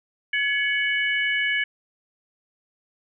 sine tone cluster, 1697 / 2228 / 2965 Hz, G#6 / C#7 / F#7, +37 / +8 / +3 cents, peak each -24 / -24 / -29 dBFS, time 0.33-1.64 s, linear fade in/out 5 ms, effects none

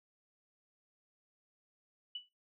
sine tone with exponential decay, 2960 Hz, F#7, in tune, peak -36 dBFS, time 2.15-2.29 s, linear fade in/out 5 ms, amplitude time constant 29 ms, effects noise-tail reverb RT60 0.2 s tail -18 dB re dry

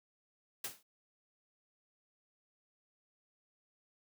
white noise with exponential decay, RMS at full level -36 dBFS, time 0.64-0.83 s, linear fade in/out 5 ms, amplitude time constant 41 ms, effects high-pass 100 Hz 12 dB/octave

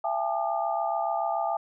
sine tone cluster, 673 / 800 / 867 / 1207 Hz, E5 / G5 / A5 / D6, +36 / +35 / -26 / +47 cents, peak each -29 / -30 / -31 / -35 dBFS, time 0.04-1.57 s, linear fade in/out 5 ms, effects none

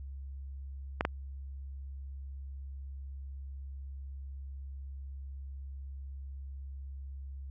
clicks, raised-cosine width 0.5 ms, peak -13 dBFS, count 2, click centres 1.009 / 1.051 s, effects added 68 Hz sine -40 dBFS peak until 7.5 s

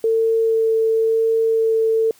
sine tone with vibrato, 448.4 Hz, A4, 33 cents sharp, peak -14 dBFS, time 0.04-2.11 s, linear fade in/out 2 ms, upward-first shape sine, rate 0.96 Hz, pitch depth 8 cents each way, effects white hiss -52 dBFS RMS until 2.19 s

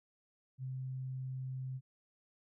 sine tone, 130.4 Hz, C3, 5 cents flat, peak -38 dBFS, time 0.58-1.81 s, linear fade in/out 50 ms, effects none

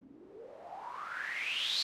blue noise with low-pass filter sweep, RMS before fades -39 dBFS, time 0.01-1.83 s, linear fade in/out 10 ms, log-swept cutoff 240 to 4400 Hz, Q 9.2, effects none

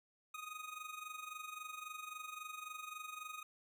25% pulse tone with amplitude modulation, 1246 Hz, D#6, 2 cents sharp, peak -39 dBFS, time 0.34-3.43 s, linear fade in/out 5 ms, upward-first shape sine, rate 23.7 Hz, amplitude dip 70%, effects none

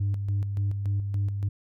sine tone with tremolo, 100 Hz, G2, 35 cents sharp, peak -21 dBFS, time 0-1.49 s, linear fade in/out 10 ms, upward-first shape square, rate 3.5 Hz, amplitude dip 50%, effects tanh soft clip ceiling -21 dBFS

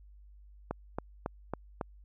click train, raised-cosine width 1 ms, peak -19 dBFS, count 5, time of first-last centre 0.71-1.812 s, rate 3.63 Hz, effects added 50 Hz sine -52 dBFS peak until 2.04 s

